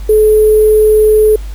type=tone with sample-and-hold; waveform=sine; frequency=429.1 Hz; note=A4; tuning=43 cents flat; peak=-4 dBFS; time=0.09-1.36 s; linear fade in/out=5 ms; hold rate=11025 Hz; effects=added 50 Hz sine -20 dBFS peak until 1.54 s + pink hiss -39 dBFS RMS until 1.54 s